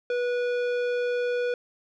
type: tone with tanh clipping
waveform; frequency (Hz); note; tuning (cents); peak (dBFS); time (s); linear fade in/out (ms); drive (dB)
triangle; 488.4; B4; -19; -26; 0.1-1.54; 2; 18
effects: none